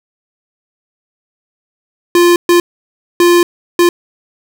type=tone bursts at uneven times; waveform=square; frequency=348.4 Hz; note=F4; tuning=4 cents flat; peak=-6 dBFS; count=4; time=2.15-2.36 / 2.49-2.6 / 3.2-3.43 / 3.79-3.89 s; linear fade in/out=2 ms; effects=none